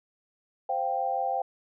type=chord; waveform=sine; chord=C suspended fourth; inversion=none; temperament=equal; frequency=523.3 / 698.5 / 784 Hz; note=C5 / F5 / G5; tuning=0 / 0 / 0 cents; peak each=-33 / -31 / -28 dBFS; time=0.69-1.42 s; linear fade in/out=5 ms; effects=none